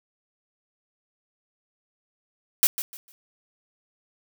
blue noise with echo, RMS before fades -17 dBFS, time 2.63-2.67 s, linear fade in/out 0 ms, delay 150 ms, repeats 3, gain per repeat -12 dB, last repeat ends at 3.12 s, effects none

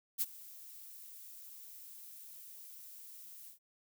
violet noise with ADSR envelope, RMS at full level -31 dBFS, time 0.18-3.59 s, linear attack 34 ms, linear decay 36 ms, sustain -21 dB, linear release 110 ms, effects none

